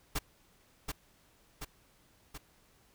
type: noise with echo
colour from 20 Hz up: pink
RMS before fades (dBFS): -32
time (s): 0.15-0.19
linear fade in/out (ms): 10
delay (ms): 730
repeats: 3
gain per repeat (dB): -4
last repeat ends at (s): 2.38
effects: pink hiss -66 dBFS RMS until 2.94 s